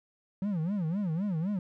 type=tone with vibrato; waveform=triangle; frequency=180.9 Hz; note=F#3; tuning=39 cents flat; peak=-26 dBFS; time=0.42-1.59 s; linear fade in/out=2 ms; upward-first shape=sine; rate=3.9 Hz; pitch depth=260 cents each way; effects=none